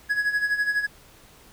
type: tone with tremolo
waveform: triangle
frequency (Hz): 1674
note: G#6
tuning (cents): +13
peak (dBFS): -17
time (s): 0.09-0.87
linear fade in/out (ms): 20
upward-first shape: sine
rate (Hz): 12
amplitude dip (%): 70
effects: pink hiss -52 dBFS RMS until 1.52 s